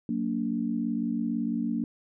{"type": "chord", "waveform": "sine", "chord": "Gb augmented", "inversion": "none", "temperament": "just", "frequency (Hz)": [185, 231.2, 289.1], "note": ["Gb3", "Bb3", "D4"], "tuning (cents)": [0, -14, -27], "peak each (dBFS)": [-34, -28, -32], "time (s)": [0.09, 1.84], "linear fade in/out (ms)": 2, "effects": []}